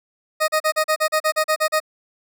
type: tone bursts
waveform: 20% pulse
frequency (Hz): 622.3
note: D#5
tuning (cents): 0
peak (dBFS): -11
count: 12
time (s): 0.4-1.802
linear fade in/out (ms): 20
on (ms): 82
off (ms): 38
effects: none